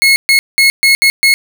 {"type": "tone bursts at uneven times", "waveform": "30% pulse", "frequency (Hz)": 2174, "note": "C#7", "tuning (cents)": -34, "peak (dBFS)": -3, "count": 6, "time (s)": [[0.02, 0.16], [0.29, 0.39], [0.58, 0.7], [0.83, 0.95], [1.02, 1.1], [1.23, 1.34]], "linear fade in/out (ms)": 0, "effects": []}